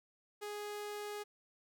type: tone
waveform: sawtooth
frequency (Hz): 415.3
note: G#4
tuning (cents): 0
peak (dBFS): -37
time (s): 0.41-1.24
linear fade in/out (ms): 20
effects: none